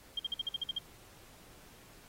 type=tone bursts; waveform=sine; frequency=3202 Hz; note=G7; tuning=36 cents sharp; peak=-31 dBFS; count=9; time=0.17-0.786 s; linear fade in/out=5 ms; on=24 ms; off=50 ms; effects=pink hiss -58 dBFS RMS until 2.08 s + AAC 48 kbps